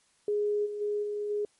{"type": "tone with level steps", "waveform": "sine", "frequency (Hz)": 415.3, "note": "G#4", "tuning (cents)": 0, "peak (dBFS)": [-25, -33, -27, -30, -27], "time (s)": [0.28, 1.45], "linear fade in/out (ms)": 2, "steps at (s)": [0.65, 0.8, 1.02, 1.29], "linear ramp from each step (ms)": 20, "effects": ["white hiss -67 dBFS RMS until 1.59 s", "MP3 48 kbps"]}